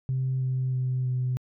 sine tone with pitch steps, 130.81 / 129.46 / 128.12 / 126.79 Hz, C3 / C3 / C3 / B2, 0 / -18 / -36 / +46 cents, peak -23 dBFS, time 0.09-1.37 s, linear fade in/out 0 ms, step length 320 ms, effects tanh soft clip ceiling -20 dBFS

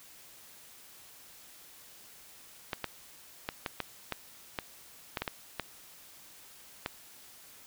clicks, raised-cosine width 0.3 ms, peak -16 dBFS, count 12, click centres 2.732 / 2.843 / 3.489 / 3.662 / 3.803 / 4.123 / 4.588 / 5.172 / 5.22 / 5.278 / 5.597 / 6.861 s, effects white hiss -54 dBFS RMS until 7.66 s

